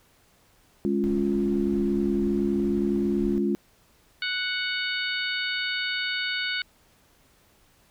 sine chord, Db major, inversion second, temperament equal, 207.7 / 277.2 / 349.2 Hz, Ab3 / Db4 / F4, 0 / 0 / 0 cents, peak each -25 / -28 / -26 dBFS, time 0.85-3.55 s, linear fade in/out 0 ms
brown noise, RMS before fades -39 dBFS, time 1.04-3.38 s, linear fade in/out 0 ms
harmonic tone, 740 Hz, F#5, in tune, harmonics 2 / 3 / 4 / 5 / 6, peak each -30 / -32 / -33 / -34 / -35 dBFS, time 4.22-6.62 s, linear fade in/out 2 ms
effects pink hiss -61 dBFS RMS until 7.9 s

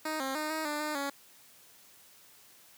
10% pulse tone with pitch steps, 311.5 / 267.1 / 306.5 / 314.8 / 297.3 / 302.9 / 280 Hz, D#4 / C4 / D#4 / D#4 / D4 / D#4 / C#4, +2 / +36 / -26 / +20 / +21 / -46 / +18 cents, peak -24 dBFS, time 0.05-1.1 s, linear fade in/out 5 ms, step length 150 ms, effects white hiss -58 dBFS RMS until 2.77 s + high-pass 80 Hz 12 dB/octave

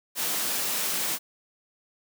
white high-pass noise, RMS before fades -28 dBFS, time 0.15-1.19 s, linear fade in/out 50 ms, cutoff 150 Hz, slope 24 dB/octave, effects none

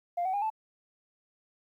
sine tone with pitch steps, 698.5 / 753 / 811.7 / 875 Hz, F5 / F#5 / G#5 / A5, 0 / +30 / -40 / -10 cents, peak -26 dBFS, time 0.17-0.502 s, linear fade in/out 10 ms, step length 83 ms, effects tanh soft clip ceiling -24 dBFS + 11-bit

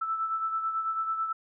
sine beating tone pair, 1318.5 / 1327.6 Hz, E6 / E6, 0 / +12 cents, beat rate 9.1 Hz, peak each -28 / -37 dBFS, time 0.01-1.33 s, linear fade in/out 10 ms, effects none

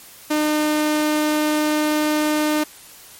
sawtooth tone, 303.4 Hz, D#4, 44 cents flat, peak -13 dBFS, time 0.3-2.64 s, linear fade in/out 10 ms, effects white hiss -43 dBFS RMS until 3.19 s + MP3 64 kbps

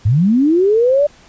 sine linear sweep, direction up, 92.4 to 597 Hz, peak -9 dBFS, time 0.05-1.07 s, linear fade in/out 10 ms, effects pink hiss -46 dBFS RMS until 1.28 s + resampled to 16000 Hz

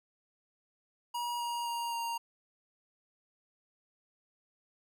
square tone with pitch steps, 957 / 948.7 / 940.6 / 932.4 Hz, A#5 / A#5 / A#5 / A#5, +45 / +30 / +15 / 0 cents, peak -34 dBFS, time 1.14-2.18 s, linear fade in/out 10 ms, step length 260 ms, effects none

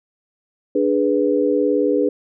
sine chord, G# diminished, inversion second, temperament equal, 293.7 / 415.3 / 493.9 Hz, D4 / G#4 / B4, 0 / 0 / 0 cents, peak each -19 dBFS, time 0.75-2.09 s, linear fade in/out 5 ms, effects none

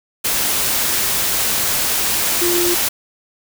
sine tone in noise, 349.2 Hz, F4, in tune, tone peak -17 dBFS, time 2.41-2.75 s, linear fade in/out 10 ms, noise white, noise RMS -18 dBFS, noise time 0.24-2.89 s, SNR -2 dB, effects none

